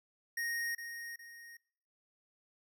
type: tone with echo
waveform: square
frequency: 1864.7 Hz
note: A#6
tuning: in tune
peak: -35 dBFS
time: 0.37-0.75 s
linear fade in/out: 5 ms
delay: 410 ms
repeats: 2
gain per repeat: -8 dB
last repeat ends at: 1.57 s
effects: noise-tail reverb RT60 0.7 s tail -24 dB re dry